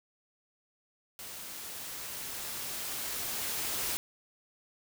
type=noise with level ramp; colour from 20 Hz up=white; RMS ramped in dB=-44 to -33 dBFS; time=1.19-3.97 s; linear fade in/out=0 ms; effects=none